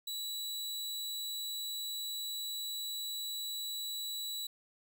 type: tone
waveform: sawtooth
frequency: 3930 Hz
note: B7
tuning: 9 cents flat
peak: -34 dBFS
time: 0.07-4.47 s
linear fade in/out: 5 ms
effects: none